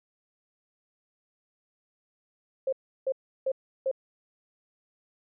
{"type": "tone bursts", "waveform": "sine", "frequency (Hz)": 531, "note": "C5", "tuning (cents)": 25, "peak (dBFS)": -24, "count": 4, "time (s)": [2.67, 3.914], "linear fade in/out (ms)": 5, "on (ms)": 56, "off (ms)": 340, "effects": []}